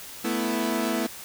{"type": "chord", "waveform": "sawtooth", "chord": "A suspended second", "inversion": "none", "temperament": "equal", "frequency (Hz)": [220, 246.9, 329.6], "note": ["A3", "B3", "E4"], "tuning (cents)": [0, 0, 0], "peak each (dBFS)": -25, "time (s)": [0.24, 1.07], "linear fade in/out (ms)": 10, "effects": ["white hiss -41 dBFS RMS until 1.24 s"]}